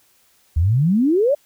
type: exponential sweep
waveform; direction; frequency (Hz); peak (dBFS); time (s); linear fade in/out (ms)
sine; up; 73.42 to 610; -13; 0.56-1.35; 10
effects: white hiss -58 dBFS RMS until 1.45 s